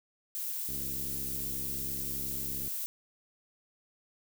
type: noise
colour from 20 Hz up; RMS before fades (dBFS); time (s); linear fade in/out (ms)
violet; -36; 0.35-2.86; 0
type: click train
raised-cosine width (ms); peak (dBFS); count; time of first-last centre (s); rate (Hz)
3; -33; 137; 0.69-2.678; 68.4
effects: none